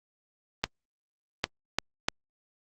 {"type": "clicks", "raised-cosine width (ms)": 0.2, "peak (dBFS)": -7, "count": 4, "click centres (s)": [0.64, 1.441, 1.786, 2.085], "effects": ["Opus 32 kbps"]}